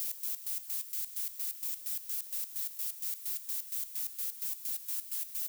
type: noise with tremolo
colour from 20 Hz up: violet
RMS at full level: -35 dBFS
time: 0-5.48 s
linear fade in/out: 0 ms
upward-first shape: square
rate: 4.3 Hz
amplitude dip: 75%
effects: none